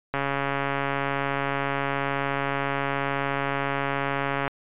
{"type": "click train", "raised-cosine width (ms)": 0.5, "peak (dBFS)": -11, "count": 604, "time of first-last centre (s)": [0.14, 4.478], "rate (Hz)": 139, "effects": ["resampled to 8000 Hz"]}